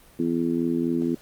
harmonic tone, 84 Hz, E2, 33 cents sharp, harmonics 2 / 3 / 4 / 5, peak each -31 / -24 / -26 / -34 dBFS, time 0.19-1.15 s, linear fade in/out 5 ms, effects pink hiss -53 dBFS RMS until 1.21 s + Opus 32 kbps

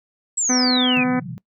sine exponential sweep, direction down, 7902 to 2349 Hz, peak -18 dBFS, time 0.37-1.04 s, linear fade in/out 10 ms
harmonic tone, 251.7 Hz, B3, 33 cents sharp, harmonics 1 / 2 / 3 / 4 / 5 / 6 / 7 / 8 / 9, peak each -18 / -28 / -28 / -34 / -33 / -33 / -35 / -36 / -36 dBFS, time 0.49-1.2 s, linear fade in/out 10 ms
white band-pass noise, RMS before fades -32 dBFS, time 0.97-1.38 s, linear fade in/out 0 ms, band 120 to 190 Hz, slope 96 dB/octave
effects noise-tail reverb RT60 0.1 s tail -22 dB re dry

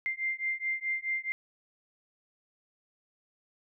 sine beating tone pair, 2093 / 2097.7 Hz, C7 / C7, 0 / +4 cents, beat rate 4.7 Hz, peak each -33 / -33 dBFS, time 0.06-1.32 s, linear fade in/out 0 ms, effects none

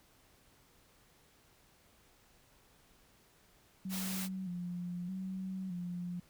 sine tone with vibrato, 182.5 Hz, F#3, 24 cents flat, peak -37 dBFS, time 3.85-6.2 s, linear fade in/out 5 ms, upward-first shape square, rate 0.81 Hz, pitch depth 57 cents each way
white noise, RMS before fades -41 dBFS, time 3.89-4.29 s, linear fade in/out 50 ms
effects pink hiss -66 dBFS RMS until 6.29 s

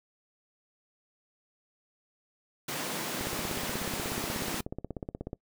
pink high-pass noise, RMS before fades -35 dBFS, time 2.68-4.61 s, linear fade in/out 5 ms, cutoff 150 Hz, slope 24 dB/octave
click train, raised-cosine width 2 ms, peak -22 dBFS, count 36, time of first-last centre 3.21-5.331 s, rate 16.5 Hz
effects noise-tail reverb RT60 0.1 s tail -23 dB re dry

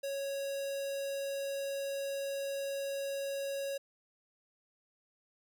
square tone with notch filter, 553 Hz, C#5, 4 cents flat, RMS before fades -37 dBFS, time 0.03-3.78 s, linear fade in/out 10 ms, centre 1400 Hz, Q 1.4, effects none

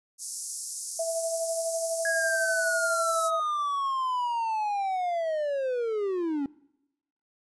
white high-pass noise, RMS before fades -32 dBFS, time 0.18-3.31 s, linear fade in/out 50 ms, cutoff 5300 Hz, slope 48 dB/octave
sine tone with tremolo, 659.3 Hz, E5, in tune, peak -25 dBFS, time 0.99-3.4 s, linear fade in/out 5 ms, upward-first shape sine, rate 12 Hz, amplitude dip 40%
triangle linear sweep, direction down, 1665 to 270 Hz, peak -24 dBFS, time 2.05-6.46 s, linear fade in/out 2 ms
effects noise-tail reverb RT60 0.9 s tail -23 dB re dry + resampled to 24000 Hz

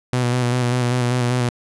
sawtooth tone with vibrato, 123.47 Hz, B2, in tune, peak -13 dBFS, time 0.13-1.49 s, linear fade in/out 0 ms, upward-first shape square, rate 5.1 Hz, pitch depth 27 cents each way, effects resampled to 24000 Hz

